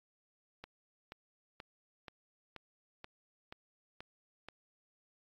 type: click train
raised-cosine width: 0.3 ms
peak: -30 dBFS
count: 9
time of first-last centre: 0.64-4.486 s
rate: 2.08 Hz
effects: AAC 48 kbps